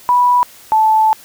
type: tone pair in turn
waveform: sine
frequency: 982 / 873.9 Hz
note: B5 / A5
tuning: -10 / -12 cents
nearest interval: major second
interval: 202 cents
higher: first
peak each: -8 dBFS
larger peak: neither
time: 0.09-0.43 / 0.72-1.13 s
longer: second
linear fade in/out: 0 ms
effects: white hiss -41 dBFS RMS until 1.24 s